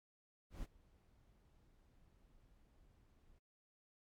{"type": "noise with ADSR envelope", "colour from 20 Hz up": "brown", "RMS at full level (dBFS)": -45, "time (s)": [0.5, 3.39], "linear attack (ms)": 130, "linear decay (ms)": 34, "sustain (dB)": -24, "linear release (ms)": 10, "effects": ["AAC 64 kbps"]}